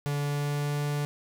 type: tone with pitch glide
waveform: 45% pulse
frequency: 144.3 to 145.98 Hz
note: D3 to D3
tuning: -30 to -10 cents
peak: -27 dBFS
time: 0.06-1.05 s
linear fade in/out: 0 ms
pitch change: +20 cents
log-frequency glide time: 0.18-0.82 s
effects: none